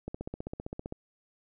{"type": "click train", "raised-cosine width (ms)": 2, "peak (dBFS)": -23, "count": 14, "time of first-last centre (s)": [0.08, 0.924], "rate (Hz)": 15.4, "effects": []}